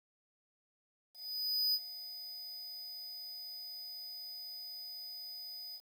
square tone with ADSR envelope, 4978 Hz, D#8, in tune, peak -29 dBFS, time 1.13-5.81 s, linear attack 610 ms, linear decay 47 ms, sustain -15 dB, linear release 59 ms, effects 10-bit

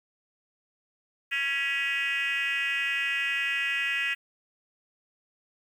sine tone with frequency modulation, 2234 Hz, C#7, 13 cents sharp, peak -24 dBFS, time 1.31-4.15 s, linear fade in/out 20 ms, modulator 286 Hz, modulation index 2.1, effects tanh soft clip ceiling -22 dBFS + 9-bit

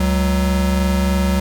square tone pair together, 70.3 / 187.68 Hz, C#2 / F#3, +25 / +25 cents, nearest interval octave + perfect fourth, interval 1700 cents, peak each -18 dBFS, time 0-1.4 s, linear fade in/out 5 ms, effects none

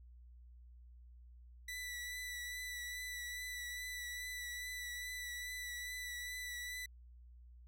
sawtooth tone with vibrato, 1971 Hz, B6, 4 cents flat, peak -39 dBFS, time 1.68-6.86 s, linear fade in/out 5 ms, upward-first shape triangle, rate 2.4 Hz, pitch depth 24 cents each way, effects added 60 Hz sine -55 dBFS peak until 7.67 s

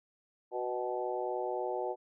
harmonic tone with a mistuned harmonic, 123.47 Hz, B2, in tune, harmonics 3 / 4 / 5 / 6 / 7, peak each -37 / -38 / -39 / -40 / -40 dBFS, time 0.51-1.96 s, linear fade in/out 50 ms, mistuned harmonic 6, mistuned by +30 cents, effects none

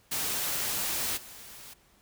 white noise with level steps, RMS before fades -31 / -47 dBFS, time 0.11-1.74 s, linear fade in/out 10 ms, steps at 1.16 s, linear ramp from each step 20 ms, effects pink hiss -63 dBFS RMS until 2.01 s

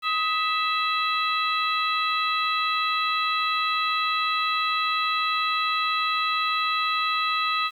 harmonic tone with a mistuned harmonic, 659.3 Hz, E5, in tune, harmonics 2 / 3 / 4 / 5 / 6, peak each -24 / -33 / -29 / -34 / -30 dBFS, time 0.02-7.71 s, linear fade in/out 50 ms, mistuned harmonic 2, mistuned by -76 cents, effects 9-bit

